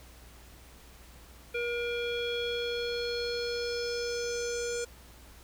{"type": "tone with low-pass filter sweep", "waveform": "square", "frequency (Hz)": 476.6, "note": "A#4", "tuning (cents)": 38, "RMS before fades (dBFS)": -33, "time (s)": [1.54, 4.85], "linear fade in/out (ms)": 10, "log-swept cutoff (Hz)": [2600, 7100], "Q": 4.6, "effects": ["added 60 Hz sine -53 dBFS peak until 5.43 s", "pink hiss -55 dBFS RMS until 5.43 s"]}